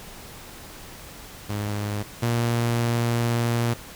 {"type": "tone pair in turn", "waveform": "sawtooth", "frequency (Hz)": [103.83, 117.9], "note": ["G#2", "A#2"], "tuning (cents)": [0, 20], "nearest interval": "major second", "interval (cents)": 220, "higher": "second", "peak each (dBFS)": [-22, -17], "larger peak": "second", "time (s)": [[1.49, 2.03], [2.22, 3.74]], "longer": "second", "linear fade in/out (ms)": 10, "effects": ["pink hiss -42 dBFS RMS until 3.95 s"]}